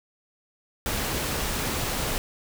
pink noise, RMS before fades -28 dBFS, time 0.86-2.18 s, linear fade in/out 0 ms, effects none

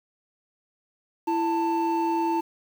triangle tone pair together, 333.2 / 889 Hz, E4 / A5, +19 / +18 cents, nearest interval octave + perfect fourth, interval 1699 cents, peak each -23 dBFS, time 1.27-2.41 s, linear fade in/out 10 ms, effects 8-bit

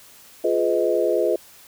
sine chord, F half-diminished seventh, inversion none, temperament just, 349.2 / 419.1 / 502.9 / 628.6 Hz, F4 / Ab4 / Cb5 / Eb5, 0 / +16 / +31 / +18 cents, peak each -23 dBFS, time 0.44-1.36 s, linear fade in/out 5 ms, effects white hiss -48 dBFS RMS until 1.67 s

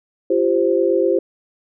sine chord, F suspended second, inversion none, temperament equal with one note detuned, 343.6 / 392 / 523.3 Hz, F4 / G4 / C5, -28 / 0 / 0 cents, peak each -18 dBFS, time 0.3-1.19 s, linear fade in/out 5 ms, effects none

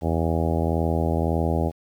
harmonic tone, 81.8 Hz, E2, 13 cents flat, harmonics 1 / 2 / 3 / 4 / 5 / 6 / 7 / 8 / 9 / 10, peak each -24 / -27 / -29 / -30 / -31 / -32 / -32 / -33 / -34 / -34 dBFS, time 0.01-1.72 s, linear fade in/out 50 ms, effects 9-bit

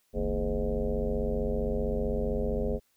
sine tone with frequency modulation, 227.1 Hz, A#3, 45 cents flat, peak -26 dBFS, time 0.13-2.8 s, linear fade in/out 50 ms, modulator 95.5 Hz, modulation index 3.6, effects white hiss -71 dBFS RMS until 2.96 s

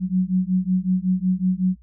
sine beating tone pair, 182.1 / 187.5 Hz, F#3 / F#3, -27 / +23 cents, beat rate 5.4 Hz, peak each -21 dBFS, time 0-1.77 s, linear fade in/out 50 ms, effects added 60 Hz sine -47 dBFS peak until 1.82 s

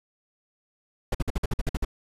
brown noise bursts, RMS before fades -24 dBFS, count 10, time 1.12-1.849 s, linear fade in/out 5 ms, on 27 ms, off 51 ms, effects resampled to 32000 Hz

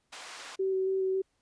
pink band-pass noise, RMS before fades -45 dBFS, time 0.12-0.56 s, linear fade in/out 10 ms, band 820 to 7500 Hz, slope 12 dB/octave
sine tone with vibrato, 380.7 Hz, F#4, 49 cents sharp, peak -26 dBFS, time 0.59-1.22 s, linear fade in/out 10 ms, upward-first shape square, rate 3.6 Hz, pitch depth 10 cents each way
effects pink hiss -75 dBFS RMS until 1.41 s + resampled to 22050 Hz

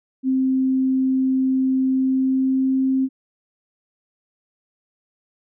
sine tone with pitch glide, 262.2 to 264.2 Hz, C4 to C4, +4 to +17 cents, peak -16 dBFS, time 0.23-3.09 s, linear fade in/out 50 ms, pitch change +13 cents, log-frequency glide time 1.92-2.81 s, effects none

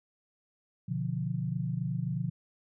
sine chord, B diminished, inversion none, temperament equal, 123.47 / 146.83 / 174.61 Hz, B2 / D3 / F3, 0 / 0 / 0 cents, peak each -34 dBFS, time 0.88-2.3 s, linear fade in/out 10 ms, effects none

